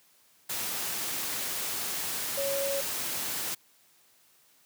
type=tone in noise; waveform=sine; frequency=554.4 Hz; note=C#5; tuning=in tune; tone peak=-29 dBFS; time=2.37-2.81 s; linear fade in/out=10 ms; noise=white; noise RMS=-33 dBFS; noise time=0.49-3.55 s; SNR=+1 dB; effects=white hiss -63 dBFS RMS until 4.65 s + high-pass 100 Hz 12 dB/octave